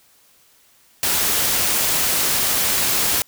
white noise, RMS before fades -19 dBFS, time 1.03-3.22 s, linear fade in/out 0 ms, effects white hiss -55 dBFS RMS until 3.27 s

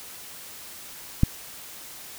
click, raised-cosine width 5 ms, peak -4 dBFS, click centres 1.234 s, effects white hiss -42 dBFS RMS until 2.18 s

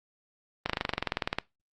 slowing click train, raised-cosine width 0.3 ms, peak -11 dBFS, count 17, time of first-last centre 0.66-1.386 s, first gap 36 ms, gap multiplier 1.03, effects noise-tail reverb RT60 0.2 s tail -22 dB re dry + Opus 24 kbps

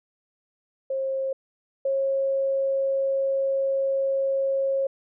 sine tone pair in turn, 535 / 542.5 Hz, C5 / C#5, +38 / -37 cents, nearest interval unison, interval 25 cents, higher second, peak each -24 / -21 dBFS, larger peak second, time 0.9-1.33 / 1.85-4.87 s, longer second, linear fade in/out 5 ms, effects none

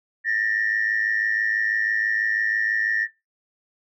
sine tone pair together, 1783.9 / 1890 Hz, A6 / A#6, +23 / +23 cents, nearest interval minor second, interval 100 cents, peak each -21 / -24 dBFS, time 0.24-3.08 s, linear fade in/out 50 ms, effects noise-tail reverb RT60 0.2 s tail -17 dB re dry + tanh soft clip ceiling -14 dBFS

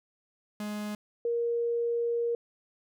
45% pulse / sine tone pair in turn, 209.4 / 470.1 Hz, G#3 / A#4, +15 / +15 cents, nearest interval octave + major second, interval 1400 cents, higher second, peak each -33 / -26 dBFS, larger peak second, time 0.6-0.95 / 1.25-2.35 s, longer second, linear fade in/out 2 ms, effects none

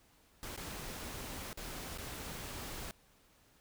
pink noise with dropouts, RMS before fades -44 dBFS, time 0.43-2.91 s, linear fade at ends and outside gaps 0 ms, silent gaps 0.563-0.576 / 1.53-1.574 / 1.975-1.984 s, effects pink hiss -67 dBFS RMS until 3.6 s

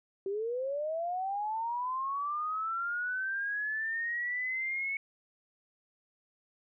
sine linear sweep, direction up, 380 to 2217 Hz, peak -31 dBFS, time 0.26-4.97 s, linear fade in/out 2 ms, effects none

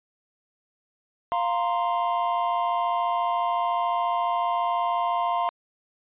triangle chord, F suspended fourth, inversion none, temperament equal, 698.5 / 932.3 / 1046.5 Hz, F5 / Bb5 / C6, 0 / 0 / 0 cents, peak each -24 / -26 / -25 dBFS, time 1.32-5.49 s, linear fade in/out 0 ms, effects resampled to 8000 Hz

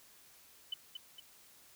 sine tone with echo, 3005 Hz, F#7, 26 cents sharp, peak -34 dBFS, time 0.72-0.74 s, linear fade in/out 5 ms, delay 230 ms, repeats 2, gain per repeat -6 dB, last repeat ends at 1.2 s, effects white hiss -61 dBFS RMS until 1.75 s

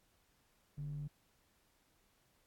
square tone with band-pass filter, 49 Hz, G1, in tune, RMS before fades -43 dBFS, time 0.77-1.08 s, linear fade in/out 10 ms, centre 140 Hz, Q 6.5, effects pink hiss -74 dBFS RMS until 2.46 s + AAC 64 kbps

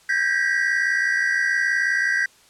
triangle tone cluster, 1573 / 1632 / 1860 / 1946 Hz, G6 / G#6 / A#6 / B6, +6 / -31 / -4 / -26 cents, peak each -21 / -24 / -27 / -21 dBFS, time 0.09-2.26 s, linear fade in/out 5 ms, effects white hiss -54 dBFS RMS until 2.49 s + low-pass 9000 Hz 12 dB/octave

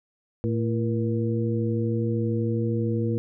harmonic tone with a mistuned harmonic, 112.7 Hz, A2, 42 cents sharp, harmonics 1 / 2 / 3 / 4, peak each -25 / -28 / -30 / -31 dBFS, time 0.44-3.18 s, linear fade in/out 0 ms, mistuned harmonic 4, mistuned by +87 cents, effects none

